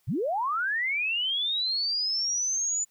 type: linear sweep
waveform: sine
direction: up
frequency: 82.4 to 7040 Hz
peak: -25 dBFS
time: 0.07-2.85 s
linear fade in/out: 20 ms
effects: white hiss -69 dBFS RMS until 2.9 s